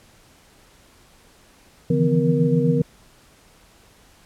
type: tone cluster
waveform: sine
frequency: 143.8 / 161.3 / 168.9 / 252.5 / 470.6 Hz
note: D3 / E3 / E3 / B3 / A#4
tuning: -36 / -37 / +42 / +39 / +16 cents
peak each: -22 dBFS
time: 1.9-2.82 s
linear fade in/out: 5 ms
effects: pink hiss -53 dBFS RMS until 4.25 s + low-pass 12000 Hz 12 dB/octave